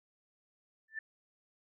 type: tone with exponential growth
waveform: sine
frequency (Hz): 1769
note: A6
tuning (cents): +9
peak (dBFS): -33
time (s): 0.88-0.99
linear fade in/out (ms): 5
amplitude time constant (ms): 22
effects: none